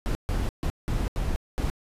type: noise bursts at uneven times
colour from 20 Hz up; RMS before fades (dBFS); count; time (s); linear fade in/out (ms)
brown; -26; 6; 0.06-0.15 / 0.29-0.49 / 0.63-0.7 / 0.88-1.08 / 1.16-1.36 / 1.58-1.7; 0
effects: resampled to 32000 Hz

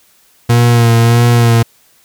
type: tone with vibrato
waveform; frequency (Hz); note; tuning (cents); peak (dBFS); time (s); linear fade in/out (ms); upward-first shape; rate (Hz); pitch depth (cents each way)
40% pulse; 117.7; A#2; +17; -5; 0.49-1.63; 10; sine; 1.6; 31
effects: white hiss -50 dBFS RMS until 2.04 s

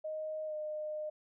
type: tone with pitch glide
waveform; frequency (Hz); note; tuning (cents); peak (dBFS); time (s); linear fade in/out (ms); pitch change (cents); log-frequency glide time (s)
sine; 622.3 to 610.6; D#5 to D#5; 0 to -33; -36; 0.04-1.1; 10; -33; 0.46-0.54
effects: none

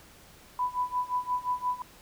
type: tone with tremolo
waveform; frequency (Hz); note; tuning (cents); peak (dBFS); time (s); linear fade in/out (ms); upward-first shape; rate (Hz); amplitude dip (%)
sine; 994; B5; +11; -24; 0.59-1.82; 2; sine; 5.7; 90
effects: pink hiss -54 dBFS RMS until 2.01 s

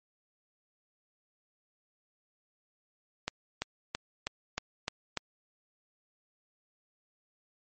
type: accelerating click train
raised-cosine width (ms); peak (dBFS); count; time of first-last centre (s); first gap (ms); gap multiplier
0.2; -14; 7; 3.28-5.173; 340; 0.97
effects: MP3 32 kbps

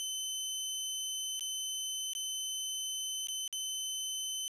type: tone with dropouts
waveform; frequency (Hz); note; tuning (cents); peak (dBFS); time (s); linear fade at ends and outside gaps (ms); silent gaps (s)
20% pulse; 3053; G7; -46; -30; 0-4.48; 0; 1.395-1.408 / 2.134-2.151 / 3.271-3.285 / 3.478-3.527
effects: resampled to 32000 Hz

